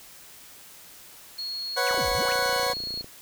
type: tone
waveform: sine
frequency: 4318 Hz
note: C#8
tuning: 46 cents flat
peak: -30 dBFS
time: 1.38-3.02 s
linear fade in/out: 10 ms
type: chord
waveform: 20% pulse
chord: B suspended second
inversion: none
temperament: equal with one note detuned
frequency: 493.9 / 550.2 / 740 Hz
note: B4 / C#5 / F#5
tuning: 0 / -13 / 0 cents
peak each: -23 / -23 / -24 dBFS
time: 1.76-2.74 s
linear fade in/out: 20 ms
type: exponential two-way sweep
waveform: sine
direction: down then up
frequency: 3385 to 30.76 to 3385 Hz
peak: -33 dBFS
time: 1.86-2.33 s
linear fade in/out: 10 ms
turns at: 2.11 s
type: click train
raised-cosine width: 2 ms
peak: -29 dBFS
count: 34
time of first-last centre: 1.91-3.044 s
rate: 29.1 Hz
effects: white hiss -48 dBFS RMS until 3.21 s